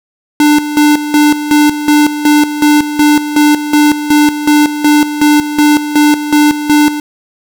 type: tone with tremolo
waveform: square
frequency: 297.4 Hz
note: D4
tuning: 22 cents sharp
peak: -5 dBFS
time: 0.4-7 s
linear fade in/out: 2 ms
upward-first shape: square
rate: 2.7 Hz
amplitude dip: 70%
effects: none